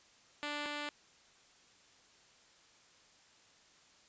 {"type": "tone pair in turn", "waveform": "5% pulse", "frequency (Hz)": [293.7, 293.7], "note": ["D4", "D4"], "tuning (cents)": [0, 0], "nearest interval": "unison", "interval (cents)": 0, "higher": "neither", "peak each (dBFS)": [-26, -27], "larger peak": "first", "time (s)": [[0.43, 0.66], [0.66, 0.89]], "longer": "neither", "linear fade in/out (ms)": 0, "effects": ["white hiss -64 dBFS RMS until 4.08 s", "resampled to 16000 Hz"]}